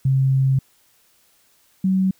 sine tone pair in turn, 133.7 / 189.08 Hz, C3 / F#3, +38 / +38 cents, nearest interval tritone, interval 600 cents, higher second, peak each -14 / -15 dBFS, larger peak first, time 0.05-0.59 / 1.84-2.11 s, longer first, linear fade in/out 5 ms, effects white hiss -59 dBFS RMS until 2.19 s

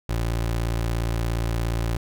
25% pulse tone, 57.1 Hz, A#1, 35 cents flat, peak -19 dBFS, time 0.09-1.97 s, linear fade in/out 5 ms, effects none

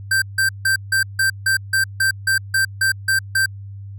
square tone bursts, 1567 Hz, G6, 1 cent flat, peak -15 dBFS, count 13, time 0.11-3.46 s, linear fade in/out 5 ms, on 110 ms, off 160 ms, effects added 99 Hz sine -31 dBFS peak until 3.98 s

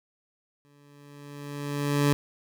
20% pulse tone with exponential growth, 143.9 Hz, D3, 35 cents flat, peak -14 dBFS, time 0.65-2.13 s, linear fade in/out 0 ms, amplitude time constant 320 ms, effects none

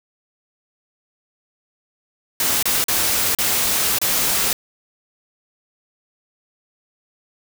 white noise with dropouts, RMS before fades -19 dBFS, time 2.4-4.53 s, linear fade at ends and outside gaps 2 ms, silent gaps 2.627-2.655 / 2.841-2.883 / 3.35-3.386 / 3.986-4.015 s, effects none

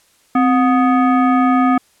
sine tone with frequency modulation, 259.7 Hz, C4, 13 cents flat, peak -10 dBFS, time 0.35-1.78 s, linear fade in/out 5 ms, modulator 986 Hz, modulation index 0.94, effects white hiss -55 dBFS RMS until 2 s + low-pass 11000 Hz 12 dB/octave

